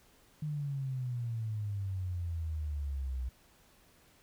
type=exponential sweep; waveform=sine; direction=down; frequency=153.7 to 61.74 Hz; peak=-33 dBFS; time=0.42-3.29 s; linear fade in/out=5 ms; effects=pink hiss -64 dBFS RMS until 4.22 s